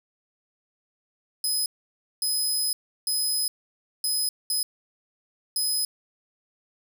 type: tone bursts at uneven times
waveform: 20% pulse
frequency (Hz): 5050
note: D#8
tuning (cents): +25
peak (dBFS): -18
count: 6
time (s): 1.44-1.66 / 2.22-2.73 / 3.07-3.48 / 4.04-4.29 / 4.5-4.63 / 5.56-5.85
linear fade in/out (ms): 2
effects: none